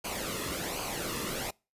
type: noise with flanger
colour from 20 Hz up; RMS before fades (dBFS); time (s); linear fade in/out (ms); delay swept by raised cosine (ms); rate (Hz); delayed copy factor
pink; -35; 0.04-1.51; 10; 0.54 to 1.33; 1.3; -0.65
effects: noise-tail reverb RT60 0.3 s tail -26 dB re dry + resampled to 32000 Hz